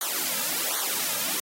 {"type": "noise with flanger", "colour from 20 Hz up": "white", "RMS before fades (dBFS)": -28, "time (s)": [0.01, 1.4], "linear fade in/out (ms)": 2, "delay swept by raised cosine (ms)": [0.38, 2.78], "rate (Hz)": 1.3, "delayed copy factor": -1, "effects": ["high-pass 200 Hz 12 dB/octave", "AAC 48 kbps"]}